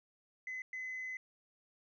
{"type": "tone bursts at uneven times", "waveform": "sine", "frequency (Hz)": 2030, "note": "B6", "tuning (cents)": 47, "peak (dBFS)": -38, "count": 2, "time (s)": [[0.47, 0.62], [0.73, 1.17]], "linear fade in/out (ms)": 2, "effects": ["tanh soft clip ceiling -36 dBFS"]}